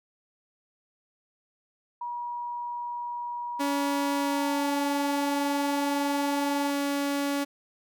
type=tone with pitch glide; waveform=sine; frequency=960 to 870.2 Hz; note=B5 to A5; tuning=-49 to -19 cents; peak=-31 dBFS; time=2.01-6.7 s; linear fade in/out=5 ms; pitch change=-170 cents; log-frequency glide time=4.2-4.71 s
type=tone; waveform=sawtooth; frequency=282.8 Hz; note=C#4; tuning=35 cents sharp; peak=-22 dBFS; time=3.59-7.45 s; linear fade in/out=20 ms
effects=none